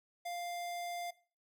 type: tone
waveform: square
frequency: 698.5 Hz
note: F5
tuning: in tune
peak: -39 dBFS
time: 0.25-1.11 s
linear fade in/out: 10 ms
effects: noise-tail reverb RT60 0.4 s tail -19 dB re dry